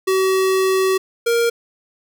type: tone pair in turn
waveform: square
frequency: 379.5 / 467.5 Hz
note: F#4 / A#4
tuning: +44 / +5 cents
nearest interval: major third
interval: 361 cents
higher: second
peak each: -15 dBFS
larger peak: neither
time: 0.07-0.98 / 1.26-1.5 s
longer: first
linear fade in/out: 10 ms
effects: none